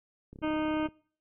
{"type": "click train", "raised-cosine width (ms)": 3, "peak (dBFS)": -34, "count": 20, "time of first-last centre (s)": [0.33, 0.887], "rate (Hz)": 34.1}
{"type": "harmonic tone", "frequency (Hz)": 309, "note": "D#4", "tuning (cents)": -12, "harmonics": [1, 2, 3, 4, 5, 7, 8, 9, 10], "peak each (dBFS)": [-29, -35, -39, -41, -43, -46, -47, -48, -49], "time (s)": [0.42, 0.88], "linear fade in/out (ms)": 20}
{"effects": ["noise-tail reverb RT60 0.5 s tail -25 dB re dry"]}